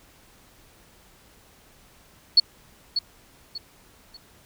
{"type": "tone with echo", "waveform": "sine", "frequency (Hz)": 4389, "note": "C#8", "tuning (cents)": -18, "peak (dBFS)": -10, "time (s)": [2.37, 2.4], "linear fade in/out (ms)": 5, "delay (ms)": 590, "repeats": 3, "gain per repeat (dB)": -10, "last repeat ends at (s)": 4.17, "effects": ["pink hiss -55 dBFS RMS until 4.45 s"]}